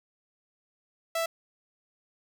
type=tone; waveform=sawtooth; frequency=661 Hz; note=E5; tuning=5 cents sharp; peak=-23 dBFS; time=1.15-1.26 s; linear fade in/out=5 ms; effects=none